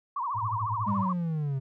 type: tone with vibrato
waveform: sine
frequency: 1039 Hz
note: C6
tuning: 12 cents flat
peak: -28 dBFS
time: 0.16-1.13 s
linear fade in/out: 5 ms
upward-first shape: triangle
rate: 14 Hz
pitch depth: 230 cents each way
type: tone with tremolo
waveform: sine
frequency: 108.6 Hz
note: A2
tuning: 22 cents flat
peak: -28 dBFS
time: 0.34-1.08 s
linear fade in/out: 50 ms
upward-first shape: sine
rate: 11 Hz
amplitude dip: 85%
type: linear sweep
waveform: triangle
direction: down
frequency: 207.7 to 130.81 Hz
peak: -25 dBFS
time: 0.86-1.6 s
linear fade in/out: 20 ms
effects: none